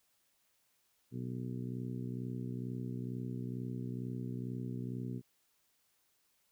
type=harmonic tone; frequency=62.2 Hz; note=B1; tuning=13 cents sharp; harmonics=2 / 3 / 4 / 5 / 6 / 7; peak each=-40 / -44 / -43 / -52 / -50 / -55 dBFS; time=1.11-5.22 s; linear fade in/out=50 ms; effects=white hiss -75 dBFS RMS until 6.51 s